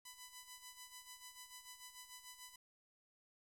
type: tone with tremolo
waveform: 5% pulse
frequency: 998 Hz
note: B5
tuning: 18 cents sharp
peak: -39 dBFS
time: 0.05-2.56 s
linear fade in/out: 5 ms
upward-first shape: sine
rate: 6.8 Hz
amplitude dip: 65%
effects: 12-bit